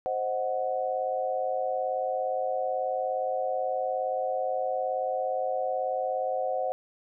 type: chord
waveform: sine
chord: C diminished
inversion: none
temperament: equal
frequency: 523.3 / 622.3 / 740 Hz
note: C5 / Eb5 / Gb5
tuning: 0 / 0 / 0 cents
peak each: -30 / -33 / -30 dBFS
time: 0.06-6.72 s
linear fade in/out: 0 ms
effects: none